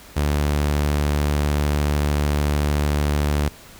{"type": "tone", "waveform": "sawtooth", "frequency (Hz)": 73.42, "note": "D2", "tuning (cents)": 0, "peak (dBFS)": -14, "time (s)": [0.16, 3.49], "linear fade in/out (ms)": 10, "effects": ["pink hiss -44 dBFS RMS until 3.79 s"]}